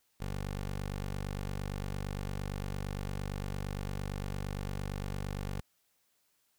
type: tone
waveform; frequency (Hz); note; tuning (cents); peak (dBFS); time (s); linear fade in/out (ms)
15% pulse; 48.76; G1; -8; -29; 0.2-5.61; 10
effects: white hiss -74 dBFS RMS until 6.58 s